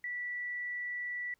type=tone; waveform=sine; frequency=1958 Hz; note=B6; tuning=15 cents flat; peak=-35 dBFS; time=0.04-1.34 s; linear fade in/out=2 ms; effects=pink hiss -75 dBFS RMS until 1.39 s